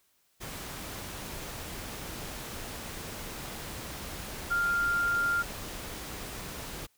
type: tone in noise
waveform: sine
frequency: 1396.9 Hz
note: F6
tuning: in tune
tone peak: -25 dBFS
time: 4.5-5.43 s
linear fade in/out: 20 ms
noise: pink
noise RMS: -40 dBFS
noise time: 0.4-6.87 s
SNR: +12 dB
effects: white hiss -70 dBFS RMS until 6.97 s